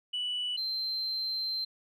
sine tone pair in turn, 2960 / 4121 Hz, F#7 / C8, 0 / -27 cents, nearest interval tritone, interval 573 cents, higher second, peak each -29 / -29 dBFS, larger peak neither, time 0.13-0.57 / 0.57-1.65 s, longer second, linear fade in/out 10 ms, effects tanh soft clip ceiling -27 dBFS

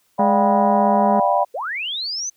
sine chord, G dominant seventh, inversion second, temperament just, 588 / 705.6 / 784 / 980 Hz, D5 / F5 / G5 / B5, +2 / +18 / 0 / -14 cents, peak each -20 dBFS, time 0.18-1.45 s, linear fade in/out 20 ms
harmonic tone, 207.7 Hz, G#3, in tune, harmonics 1 / 2 / 3 / 4 / 5 / 6 / 7 / 8 / 9, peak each -19 / -26 / -38 / -38 / -41 / -39 / -42 / -47 / -48 dBFS, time 0.19-1.2 s, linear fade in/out 5 ms
sine linear sweep, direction up, 428.5 to 6272 Hz, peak -23 dBFS, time 1.54-2.3 s, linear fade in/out 10 ms
effects white hiss -63 dBFS RMS until 2.36 s

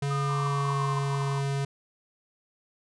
square tone with pitch glide, 140.8 to 138.78 Hz, C#3 to C#3, +27 to +2 cents, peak -27 dBFS, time 0.02-1.65 s, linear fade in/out 5 ms, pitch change -25 cents, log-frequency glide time 0.38-1.3 s
sine linear sweep, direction down, 1244.5 to 1046.5 Hz, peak -31 dBFS, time 0.1-0.99 s, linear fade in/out 10 ms
pink band-pass noise, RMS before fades -38 dBFS, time 0.29-1.41 s, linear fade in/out 5 ms, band 960 to 1100 Hz, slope 96 dB/octave
effects resampled to 22050 Hz

